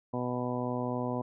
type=harmonic tone; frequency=123.9 Hz; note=B2; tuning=6 cents sharp; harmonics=1 / 2 / 3 / 4 / 5 / 6 / 7 / 8; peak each=-37 / -34 / -40 / -38 / -39 / -42 / -44 / -40 dBFS; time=0.13-1.22 s; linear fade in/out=10 ms; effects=none